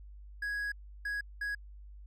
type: tone bursts at uneven times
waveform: triangle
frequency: 1661.2 Hz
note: G#6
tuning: in tune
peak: -31 dBFS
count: 3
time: 0.42-0.72 / 1.05-1.21 / 1.41-1.55 s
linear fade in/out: 5 ms
effects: added 50 Hz sine -47 dBFS peak until 2.06 s